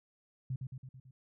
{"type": "tone with echo", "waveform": "sine", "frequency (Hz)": 130, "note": "C3", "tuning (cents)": -11, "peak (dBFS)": -33, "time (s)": [0.5, 0.56], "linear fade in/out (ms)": 5, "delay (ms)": 110, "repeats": 5, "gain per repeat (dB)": -4, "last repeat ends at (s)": 1.11, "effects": []}